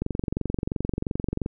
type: click train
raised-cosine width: 3 ms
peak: -13 dBFS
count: 34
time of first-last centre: 0.02-1.461 s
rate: 22.9 Hz
effects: none